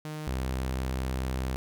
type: tone pair in turn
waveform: sawtooth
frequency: 153.5 / 64.76 Hz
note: D#3 / C2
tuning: -23 / -17 cents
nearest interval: octave + minor third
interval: 1494 cents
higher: first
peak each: -31 / -25 dBFS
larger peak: second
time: 0.05-0.27 / 0.27-1.56 s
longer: second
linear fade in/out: 0 ms
effects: none